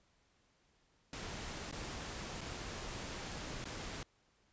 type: noise with dropouts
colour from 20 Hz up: pink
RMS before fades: -44 dBFS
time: 1.13-4.03 s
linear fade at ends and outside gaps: 2 ms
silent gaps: 1.713-1.725 / 2.409-2.413 / 3.642-3.654 s
effects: pink hiss -73 dBFS RMS until 4.52 s + resampled to 16000 Hz